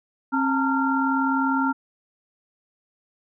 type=tone cluster; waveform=sine; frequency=268.1 / 875 / 915 / 1382 Hz; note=C4 / A5 / A#5 / F6; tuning=+42 / -10 / -32 / -19 cents; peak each=-22 / -31 / -26 / -25 dBFS; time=0.32-1.73 s; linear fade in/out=20 ms; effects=none